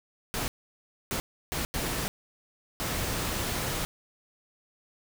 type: noise bursts at uneven times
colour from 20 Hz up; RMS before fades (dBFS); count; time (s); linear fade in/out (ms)
pink; -31; 5; 0.34-0.48 / 1.11-1.2 / 1.52-1.65 / 1.74-2.08 / 2.8-3.85; 0
effects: none